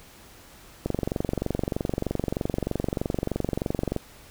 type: click train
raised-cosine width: 2 ms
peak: -12 dBFS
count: 73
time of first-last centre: 0.86-3.963 s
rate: 23.2 Hz
effects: pink hiss -50 dBFS RMS until 4.3 s